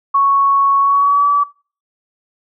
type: tone with pitch glide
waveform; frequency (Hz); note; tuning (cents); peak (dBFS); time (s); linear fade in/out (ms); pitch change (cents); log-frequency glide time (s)
sine; 1108.7 to 1149.1; C#6 to D6; 0 to -38; -9; 0.14-1.44; 10; +62; 0.8-1.27
effects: noise-tail reverb RT60 0.4 s tail -24 dB re dry